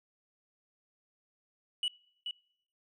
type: tone with echo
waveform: sine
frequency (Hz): 2943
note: F#7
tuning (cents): -10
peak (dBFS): -26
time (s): 1.83-1.88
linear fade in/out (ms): 2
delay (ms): 430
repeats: 1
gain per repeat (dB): -8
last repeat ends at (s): 2.31
effects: noise-tail reverb RT60 0.7 s tail -25 dB re dry + tanh soft clip ceiling -28 dBFS